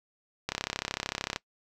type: click train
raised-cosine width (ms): 0.2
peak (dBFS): -12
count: 30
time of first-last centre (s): 0.49-1.361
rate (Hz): 33.3
effects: noise-tail reverb RT60 0.1 s tail -21 dB re dry